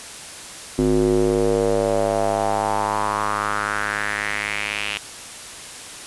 square tone with band-pass filter sweep, 51.91 Hz, G#1, in tune, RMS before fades -21 dBFS, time 0.78-4.98 s, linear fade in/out 10 ms, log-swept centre 310 to 2800 Hz, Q 3.7, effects white hiss -36 dBFS RMS until 6.06 s + resampled to 24000 Hz

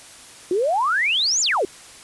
sine exponential two-way sweep, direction up then down, 342.5 to 7400 to 342.5 Hz, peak -17 dBFS, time 0.51-1.65 s, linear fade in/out 2 ms, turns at 1.41 s, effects white hiss -43 dBFS RMS until 2.03 s + resampled to 24000 Hz

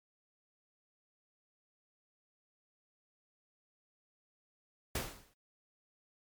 pink noise with exponential decay, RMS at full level -33 dBFS, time 4.95-5.34 s, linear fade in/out 5 ms, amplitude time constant 84 ms, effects MP3 96 kbps

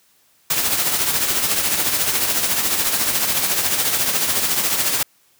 white noise with tremolo, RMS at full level -17 dBFS, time 0.5-5.03 s, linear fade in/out 5 ms, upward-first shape triangle, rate 14 Hz, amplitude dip 55%, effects white hiss -58 dBFS RMS until 5.39 s + high-pass 60 Hz 12 dB/octave

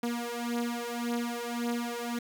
sawtooth beating tone pair, 236.7 / 238.5 Hz, A#3 / A#3, +27 / +40 cents, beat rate 1.8 Hz, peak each -30 dBFS, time 0.03-2.19 s, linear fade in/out 5 ms, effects 9-bit

